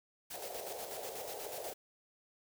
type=noise with tremolo; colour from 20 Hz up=white; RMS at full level=-45 dBFS; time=0.3-1.74 s; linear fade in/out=10 ms; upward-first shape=square; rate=8.2 Hz; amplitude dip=45%
type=band-pass noise; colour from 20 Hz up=pink; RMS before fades=-46 dBFS; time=0.34-1.73 s; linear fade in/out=2 ms; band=410 to 810 Hz; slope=48 dB/octave
effects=none